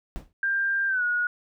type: noise with exponential decay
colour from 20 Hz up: brown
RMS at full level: -31 dBFS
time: 0.16-0.33 s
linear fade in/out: 0 ms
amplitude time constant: 35 ms
type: tone with pitch glide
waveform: sine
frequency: 1591 to 1450.6 Hz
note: G6 to F#6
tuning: +25 to -35 cents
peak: -22 dBFS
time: 0.43-1.27 s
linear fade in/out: 2 ms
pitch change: -160 cents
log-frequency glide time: 0.88-1.03 s
effects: none